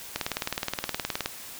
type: click train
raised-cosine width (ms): 0.2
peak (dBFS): -10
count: 22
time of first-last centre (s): 0.16-1.259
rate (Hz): 19.1
effects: white hiss -42 dBFS RMS until 1.59 s